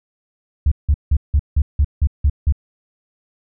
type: tone bursts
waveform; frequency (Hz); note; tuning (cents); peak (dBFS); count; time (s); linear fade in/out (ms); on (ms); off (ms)
sine; 72; D2; -34; -9; 9; 0.66-2.524; 5; 56; 170
effects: tanh soft clip ceiling -7 dBFS